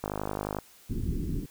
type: click train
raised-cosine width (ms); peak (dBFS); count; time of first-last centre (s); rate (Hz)
1; -17; 29; 0.04-0.587; 51.2
type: low-pass noise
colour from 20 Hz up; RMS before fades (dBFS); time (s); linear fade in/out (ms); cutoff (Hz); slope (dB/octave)
pink; -31; 0.89-1.46; 10; 360; 48
effects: white hiss -56 dBFS RMS until 1.5 s